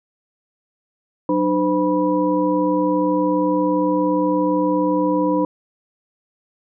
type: tone cluster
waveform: sine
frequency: 185 / 302.3 / 510 / 978 Hz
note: F#3 / D#4 / C5 / B5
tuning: 0 / -50 / -44 / -17 cents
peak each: -26 / -18 / -21 / -23 dBFS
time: 1.29-5.45 s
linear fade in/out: 2 ms
effects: none